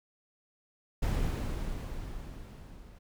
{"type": "noise with level ramp", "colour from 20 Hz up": "brown", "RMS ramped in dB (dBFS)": [-28, -51], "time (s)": [1.02, 2.99], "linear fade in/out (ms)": 10, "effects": []}